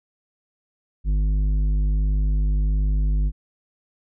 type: tone with tanh clipping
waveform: sine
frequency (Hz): 50.7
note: G#1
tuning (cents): -41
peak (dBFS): -19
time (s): 1.04-3.32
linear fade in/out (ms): 50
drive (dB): 9
effects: none